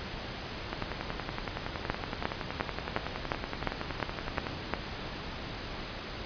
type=two click trains; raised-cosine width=0.5 ms; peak=-18 / -12 dBFS; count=41 / 9; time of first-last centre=0.73-4.468 / 1.9-4.737 s; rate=10.7 / 2.82 Hz; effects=pink hiss -39 dBFS RMS until 6.25 s + resampled to 11025 Hz